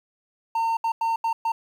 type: tone bursts at uneven times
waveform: triangle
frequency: 910 Hz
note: A#5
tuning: 42 cents flat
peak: -19 dBFS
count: 5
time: 0.55-0.77 / 0.84-0.92 / 1.01-1.16 / 1.24-1.33 / 1.45-1.52 s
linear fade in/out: 5 ms
effects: 9-bit